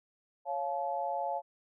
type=chord; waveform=sine; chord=Db augmented; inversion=none; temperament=equal with one note detuned; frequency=554.4 / 698.5 / 861.4 Hz; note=Db5 / F5 / A5; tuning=0 / 0 / -37 cents; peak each=-37 / -35 / -35 dBFS; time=0.45-1.42 s; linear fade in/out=50 ms; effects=none